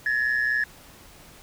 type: tone pair together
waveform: sine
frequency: 1704.1 / 1828 Hz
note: G#6 / A#6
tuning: +44 / -34 cents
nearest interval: minor second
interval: 122 cents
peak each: -21 / -25 dBFS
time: 0.06-0.64 s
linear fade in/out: 2 ms
effects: tanh soft clip ceiling -17 dBFS + pink hiss -49 dBFS RMS until 1.42 s